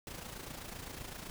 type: noise with amplitude modulation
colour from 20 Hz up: pink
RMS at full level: -43 dBFS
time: 0.07-1.3 s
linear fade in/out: 0 ms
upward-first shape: sine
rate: 27.8 Hz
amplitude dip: 60%
effects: none

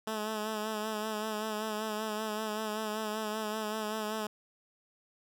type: tone with vibrato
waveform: 10% pulse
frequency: 215.4 Hz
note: A3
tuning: 37 cents flat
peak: -25 dBFS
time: 0.07-4.27 s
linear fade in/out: 5 ms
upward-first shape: sine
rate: 5.2 Hz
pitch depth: 39 cents each way
effects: none

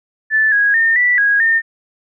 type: tone with pitch steps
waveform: sine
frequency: 1752 / 1653 / 1819 / 1965 / 1648 / 1817 Hz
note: A6 / G#6 / A#6 / B6 / G#6 / A#6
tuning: -8 / -9 / -43 / -9 / -14 / -45 cents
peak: -10 dBFS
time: 0.3-1.62 s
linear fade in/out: 50 ms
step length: 220 ms
effects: none

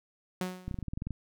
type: tone with exponential decay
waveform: sawtooth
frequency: 183.3 Hz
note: F#3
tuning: 16 cents flat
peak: -25 dBFS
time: 0.41-0.82 s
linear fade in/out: 2 ms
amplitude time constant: 87 ms
type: clicks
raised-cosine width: 5 ms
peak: -23 dBFS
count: 11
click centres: 0.68 / 0.712 / 0.743 / 0.788 / 0.827 / 0.883 / 0.935 / 0.975 / 1.021 / 1.07 / 1.107 s
effects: none

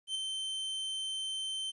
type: tone with ADSR envelope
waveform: 45% pulse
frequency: 3100 Hz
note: G7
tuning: 20 cents flat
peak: -30 dBFS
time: 0.07-1.72 s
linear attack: 81 ms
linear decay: 4 ms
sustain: -4 dB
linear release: 26 ms
effects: resampled to 24000 Hz + 12-bit

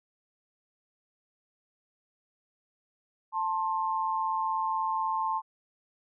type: tone pair together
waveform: sine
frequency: 883.9 / 1060 Hz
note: A5 / C6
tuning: +8 / +22 cents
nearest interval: minor third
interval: 314 cents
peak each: -29 / -30 dBFS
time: 3.32-5.42 s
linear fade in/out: 50 ms
effects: none

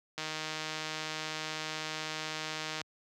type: click train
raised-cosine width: 0.2 ms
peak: -19 dBFS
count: 412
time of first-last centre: 0.18-2.815 s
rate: 156 Hz
effects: high-pass 80 Hz 12 dB/octave

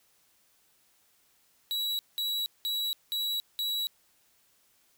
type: tone bursts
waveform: 45% pulse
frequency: 3903 Hz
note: B7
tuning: 21 cents flat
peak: -29 dBFS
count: 5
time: 1.71-3.87 s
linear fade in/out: 0 ms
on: 280 ms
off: 190 ms
effects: white hiss -67 dBFS RMS until 4.97 s

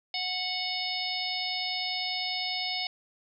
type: harmonic tone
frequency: 735 Hz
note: F#5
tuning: 12 cents flat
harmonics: 1 / 3 / 4 / 5 / 6 / 7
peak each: -38 / -36 / -38 / -36 / -37 / -35 dBFS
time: 0.14-2.87 s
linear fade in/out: 2 ms
effects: none

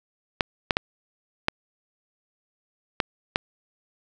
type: clicks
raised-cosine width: 0.3 ms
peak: -4 dBFS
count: 6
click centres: 0.408 / 0.708 / 0.769 / 1.484 / 3.002 / 3.359 s
effects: none

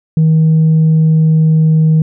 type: tone with pitch glide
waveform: sine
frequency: 158.8 to 157.79 Hz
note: D#3 to D#3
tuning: +36 to +25 cents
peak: -4 dBFS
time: 0.17-2.02 s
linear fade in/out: 2 ms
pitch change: -11 cents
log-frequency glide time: 0.7-1.89 s
effects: tanh soft clip ceiling -4 dBFS

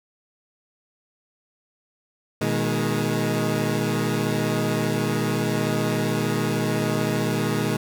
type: chord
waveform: 20% pulse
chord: G# minor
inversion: first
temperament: equal with one note detuned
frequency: 120.58 / 155.56 / 207.7 Hz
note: B2 / D#3 / G#3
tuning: -41 / 0 / 0 cents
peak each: -21 dBFS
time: 2.41-7.77 s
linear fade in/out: 5 ms
effects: none

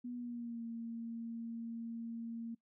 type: tone with pitch glide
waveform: sine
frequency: 244.1 to 230.4 Hz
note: B3 to A#3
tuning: -20 to -20 cents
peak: -40 dBFS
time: 0.04-2.55 s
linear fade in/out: 10 ms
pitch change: -100 cents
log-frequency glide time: 0.15-0.64 s
effects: noise-tail reverb RT60 0.1 s tail -22 dB re dry

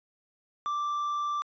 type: tone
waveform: triangle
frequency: 1174.7 Hz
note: D6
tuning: in tune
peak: -26 dBFS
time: 0.66-1.42 s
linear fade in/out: 0 ms
effects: resampled to 16000 Hz

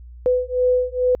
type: beating tone pair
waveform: sine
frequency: 500 / 502.3 Hz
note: B4 / B4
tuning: +21 / +29 cents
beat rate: 2.3 Hz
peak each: -19 / -19 dBFS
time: 0.26-1.15 s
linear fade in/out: 0 ms
effects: added 60 Hz sine -37 dBFS peak until 1.2 s

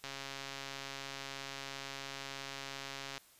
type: click train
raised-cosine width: 0.2 ms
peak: -25 dBFS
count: 431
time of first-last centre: 0.04-3.179 s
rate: 137 Hz
effects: white hiss -63 dBFS RMS until 3.39 s + resampled to 32000 Hz

